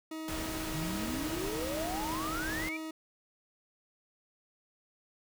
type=tone; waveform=40% pulse; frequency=317 Hz; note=D#4; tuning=32 cents sharp; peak=-37 dBFS; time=0.11-2.91 s; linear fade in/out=5 ms
type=noise; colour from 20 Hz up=pink; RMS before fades=-39 dBFS; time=0.28-2.69 s; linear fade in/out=2 ms
type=exponential sweep; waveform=sine; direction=up; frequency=146.83 to 2400 Hz; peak=-36 dBFS; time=0.74-2.77 s; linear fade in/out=5 ms
effects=none